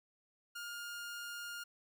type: tone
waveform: sawtooth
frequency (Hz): 1414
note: F6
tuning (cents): +21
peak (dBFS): -39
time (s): 0.55-1.64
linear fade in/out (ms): 10
effects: none